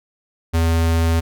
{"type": "tone", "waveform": "square", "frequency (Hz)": 82.5, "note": "E2", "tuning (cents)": 2, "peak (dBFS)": -15, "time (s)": [0.53, 1.21], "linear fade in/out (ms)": 20, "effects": []}